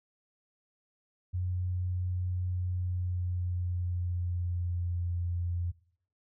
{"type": "tone with pitch glide", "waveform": "sine", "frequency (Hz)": [90.5, 87.22], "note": ["F#2", "F2"], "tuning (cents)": [-38, -2], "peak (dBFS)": -29, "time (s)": [1.33, 5.72], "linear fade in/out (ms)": 20, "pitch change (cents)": -64, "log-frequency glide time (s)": [2.5, 5.17], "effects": ["noise-tail reverb RT60 0.6 s tail -20 dB re dry"]}